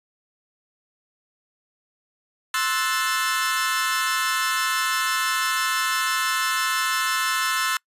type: chord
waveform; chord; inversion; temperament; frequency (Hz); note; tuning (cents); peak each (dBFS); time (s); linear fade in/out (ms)
sawtooth; F# half-diminished seventh; second; equal with one note detuned; 1052 / 1318.5 / 1480 / 1760; C6 / E6 / F#6 / A6; +9 / 0 / 0 / 0; -24 / -22 / -25 / -23; 2.54-7.77; 2
effects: noise-tail reverb RT60 0.1 s tail -26 dB re dry + resampled to 32000 Hz